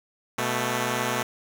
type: tone pair together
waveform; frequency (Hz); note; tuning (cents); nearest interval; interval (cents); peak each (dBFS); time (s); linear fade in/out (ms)
5% pulse; 123.75 / 220.5; B2 / A3; +4 / +4; minor seventh; 1000; -16; 0.38-1.23; 5
effects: none